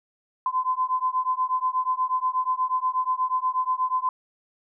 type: beating tone pair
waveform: sine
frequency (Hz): 1019 / 1027.3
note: C6 / C6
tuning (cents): -46 / -32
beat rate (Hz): 8.3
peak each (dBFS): -25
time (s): 0.46-4.09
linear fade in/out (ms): 2
effects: none

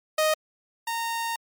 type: tone pair in turn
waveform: sawtooth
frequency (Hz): 622.3 / 922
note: D#5 / A#5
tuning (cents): 0 / -19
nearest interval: perfect fifth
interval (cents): 681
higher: second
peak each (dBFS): -16 / -23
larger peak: first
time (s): 0.18-0.34 / 0.87-1.36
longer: second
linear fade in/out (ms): 5
effects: MP3 96 kbps

